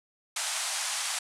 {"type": "band-pass noise", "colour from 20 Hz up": "white", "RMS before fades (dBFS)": -32, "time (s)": [0.36, 1.19], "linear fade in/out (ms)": 5, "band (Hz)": [650, 10000], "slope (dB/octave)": 48, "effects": []}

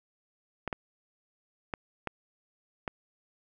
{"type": "clicks", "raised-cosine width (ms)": 0.5, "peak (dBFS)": -17, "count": 5, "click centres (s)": [0.677, 0.728, 1.738, 2.073, 2.878], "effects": []}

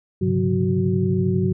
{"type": "tone cluster", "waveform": "sine", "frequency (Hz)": [100.9, 131.3, 143.4, 183.3, 371.9], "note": ["G#2", "C3", "D3", "F#3", "F#4"], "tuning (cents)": [-49, 6, -41, -16, 9], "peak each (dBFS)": [-23, -26, -27, -21, -24], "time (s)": [0.21, 1.53], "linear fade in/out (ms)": 10, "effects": []}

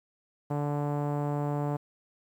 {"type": "tone with low-pass filter", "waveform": "sawtooth", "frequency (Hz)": 145.7, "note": "D3", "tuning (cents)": -13, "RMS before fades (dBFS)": -30, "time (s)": [0.5, 1.77], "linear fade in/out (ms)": 10, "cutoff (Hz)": 850, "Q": 1.7, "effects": ["10-bit"]}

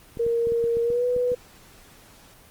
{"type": "clicks", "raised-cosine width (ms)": 3, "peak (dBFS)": -24, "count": 9, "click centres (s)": [0.172, 0.265, 0.471, 0.521, 0.641, 0.77, 0.903, 1.164, 1.318]}
{"type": "tone with pitch glide", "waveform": "sine", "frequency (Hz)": [466.2, 493.4], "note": ["A#4", "B4"], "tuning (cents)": [0, -2], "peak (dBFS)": -20, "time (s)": [0.19, 1.35], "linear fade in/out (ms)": 10, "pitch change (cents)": 98, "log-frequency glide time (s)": [0.83, 1.05]}
{"effects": ["pink hiss -51 dBFS RMS until 2.5 s", "Opus 24 kbps"]}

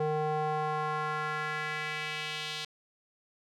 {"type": "tone with band-pass filter sweep", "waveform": "square", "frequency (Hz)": 153.2, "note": "D#3", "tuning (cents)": -27, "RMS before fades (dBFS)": -33, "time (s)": [0, 2.65], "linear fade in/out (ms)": 5, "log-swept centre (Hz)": [560, 3700], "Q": 2, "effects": []}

